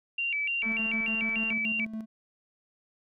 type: tone with vibrato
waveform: sine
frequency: 2525 Hz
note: D#7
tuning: 25 cents sharp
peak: -27 dBFS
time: 0.18-1.85 s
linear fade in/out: 5 ms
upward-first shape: square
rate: 3.4 Hz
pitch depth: 160 cents each way
type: click train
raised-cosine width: 0.5 ms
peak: -31 dBFS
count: 202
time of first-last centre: 0.63-1.527 s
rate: 224 Hz
type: tone with tremolo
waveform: triangle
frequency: 219.8 Hz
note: A3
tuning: 2 cents flat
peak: -30 dBFS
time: 0.65-2.06 s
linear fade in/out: 20 ms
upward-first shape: square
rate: 7 Hz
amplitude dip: 55%
effects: none